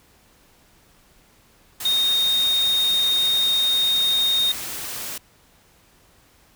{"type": "tone in noise", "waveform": "sine", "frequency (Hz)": 3700, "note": "A#7", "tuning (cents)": -14, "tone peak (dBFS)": -17, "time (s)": [1.85, 4.52], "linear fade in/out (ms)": 5, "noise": "white", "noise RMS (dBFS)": -31, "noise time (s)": [1.8, 5.18], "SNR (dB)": 11, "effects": ["pink hiss -56 dBFS RMS until 6.55 s"]}